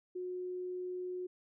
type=tone; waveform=sine; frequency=363.4 Hz; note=F#4; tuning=31 cents flat; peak=-37 dBFS; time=0.15-1.27 s; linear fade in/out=10 ms; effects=none